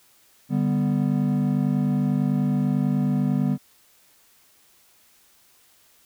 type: chord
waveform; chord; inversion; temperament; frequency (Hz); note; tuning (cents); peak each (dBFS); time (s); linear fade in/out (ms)
triangle; G major; second; equal; 146.83 / 196 / 246.9; D3 / G3 / B3; 0 / 0 / 0; -22; 0.49-3.58; 50
effects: white hiss -58 dBFS RMS until 6.05 s